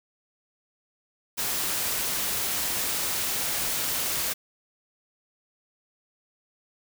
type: noise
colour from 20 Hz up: white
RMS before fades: -28 dBFS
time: 1.37-4.34 s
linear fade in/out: 20 ms
effects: none